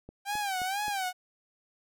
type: click train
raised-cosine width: 2 ms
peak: -31 dBFS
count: 4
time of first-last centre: 0.09-0.882 s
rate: 3.79 Hz
type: tone with vibrato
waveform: sawtooth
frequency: 784 Hz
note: G5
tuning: in tune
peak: -26 dBFS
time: 0.25-1.13 s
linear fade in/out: 50 ms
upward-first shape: sine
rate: 2.1 Hz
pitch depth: 120 cents each way
effects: none